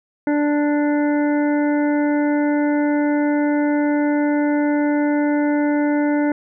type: harmonic tone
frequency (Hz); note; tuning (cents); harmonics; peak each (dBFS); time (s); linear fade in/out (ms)
293.7; D4; 0; 1 / 2 / 3 / 5 / 6 / 7; -16 / -24 / -28 / -31 / -36 / -35; 0.27-6.32; 2
effects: none